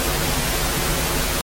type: noise with comb filter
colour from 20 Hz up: pink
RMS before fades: -21 dBFS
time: 0-1.41 s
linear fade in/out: 0 ms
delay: 10 ms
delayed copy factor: -0.8
effects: MP3 64 kbps